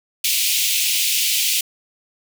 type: high-pass noise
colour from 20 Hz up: pink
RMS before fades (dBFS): -19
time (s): 0.24-1.61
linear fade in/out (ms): 5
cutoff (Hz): 2400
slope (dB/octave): 48
effects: none